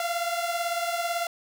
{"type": "beating tone pair", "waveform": "sawtooth", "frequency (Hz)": [683, 701], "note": ["F5", "F5"], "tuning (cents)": [-39, 6], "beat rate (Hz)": 18, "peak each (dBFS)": [-24, -28], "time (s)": [0, 1.27], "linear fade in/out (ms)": 2, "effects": []}